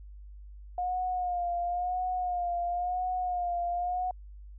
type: tone with vibrato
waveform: sine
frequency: 715 Hz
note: F5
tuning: 41 cents sharp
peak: -28 dBFS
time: 0.78-4.11 s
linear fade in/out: 2 ms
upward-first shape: sine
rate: 0.97 Hz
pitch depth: 45 cents each way
effects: added 50 Hz sine -44 dBFS peak until 4.58 s